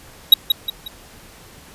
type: tone with echo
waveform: square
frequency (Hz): 3823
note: A#7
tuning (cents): +43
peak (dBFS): -3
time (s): 0.32-0.34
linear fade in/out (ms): 5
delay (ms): 180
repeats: 3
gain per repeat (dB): -8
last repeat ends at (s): 0.88
effects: pink hiss -44 dBFS RMS until 1.74 s + resampled to 32000 Hz